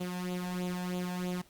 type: tone with flanger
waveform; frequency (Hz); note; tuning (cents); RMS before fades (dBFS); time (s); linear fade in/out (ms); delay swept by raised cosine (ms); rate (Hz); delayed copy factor
sawtooth; 180.1; F#3; -46; -35; 0-1.42; 10; 0.28 to 1.2; 3.1; +0.65
effects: pink hiss -62 dBFS RMS until 1.49 s + Opus 32 kbps